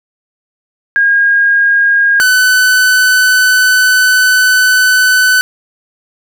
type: tone pair in turn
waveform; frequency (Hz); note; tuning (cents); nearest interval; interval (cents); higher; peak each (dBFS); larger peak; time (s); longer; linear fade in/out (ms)
sine / 45% pulse; 1627 / 1505.5; G#6 / F#6; -36 / +30; minor second; 134; first; -6; neither; 0.96-2.2 / 2.2-5.41; second; 0
effects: none